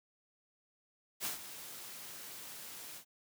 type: noise with ADSR envelope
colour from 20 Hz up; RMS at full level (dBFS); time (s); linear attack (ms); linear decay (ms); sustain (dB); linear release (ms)
white; -36; 1.2-3.05; 46; 130; -12; 87
effects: high-pass 100 Hz 12 dB/octave